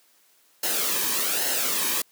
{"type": "noise with flanger", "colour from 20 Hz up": "white", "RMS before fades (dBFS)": -25, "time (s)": [0.63, 2.02], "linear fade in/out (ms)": 5, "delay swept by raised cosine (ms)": [0.84, 1.46], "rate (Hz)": 1.2, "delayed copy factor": -0.6, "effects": ["white hiss -61 dBFS RMS until 2.11 s", "high-pass 200 Hz 12 dB/octave"]}